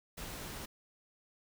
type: noise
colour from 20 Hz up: pink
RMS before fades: -44 dBFS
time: 0.17-0.66 s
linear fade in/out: 10 ms
effects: none